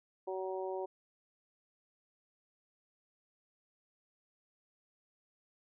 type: harmonic tone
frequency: 188.4 Hz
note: F#3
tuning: 32 cents sharp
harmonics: 2 / 3 / 4 / 5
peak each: -38 / -42 / -44 / -46 dBFS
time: 0.27-0.86 s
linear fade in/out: 10 ms
effects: none